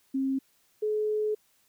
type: tone pair in turn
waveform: sine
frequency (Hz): 267.9 / 426.5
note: C4 / G#4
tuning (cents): +41 / +46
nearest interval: minor sixth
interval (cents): 805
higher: second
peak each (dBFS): -25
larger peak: neither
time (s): 0.14-0.39 / 0.82-1.35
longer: second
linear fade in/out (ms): 10
effects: white hiss -67 dBFS RMS until 1.68 s